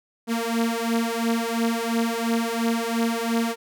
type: beating tone pair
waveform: sawtooth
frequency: 228.9 / 231.8 Hz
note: A#3 / A#3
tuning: -31 / -10 cents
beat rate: 2.9 Hz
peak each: -21 dBFS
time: 0.27-3.56 s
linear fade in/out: 50 ms
effects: none